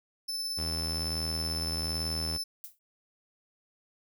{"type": "tone with tremolo", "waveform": "40% pulse", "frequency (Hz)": 5274, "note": "E8", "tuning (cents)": 0, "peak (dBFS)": -30, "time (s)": [0.28, 2.44], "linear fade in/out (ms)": 10, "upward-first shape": "sine", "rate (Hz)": 18, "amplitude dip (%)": 25}
{"type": "tone", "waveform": "sawtooth", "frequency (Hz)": 81.2, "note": "E2", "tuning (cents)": -26, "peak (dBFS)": -30, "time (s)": [0.57, 2.38], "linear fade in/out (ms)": 20}
{"type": "noise with exponential decay", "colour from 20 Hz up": "violet", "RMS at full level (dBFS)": -39, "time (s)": [2.64, 2.79], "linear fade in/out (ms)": 1, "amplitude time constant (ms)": 31}
{"effects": []}